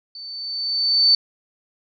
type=tone with level ramp; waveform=sine; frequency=4532 Hz; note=C#8; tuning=37 cents sharp; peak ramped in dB=-34 to -10 dBFS; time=0.15-1.15 s; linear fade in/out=2 ms; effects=none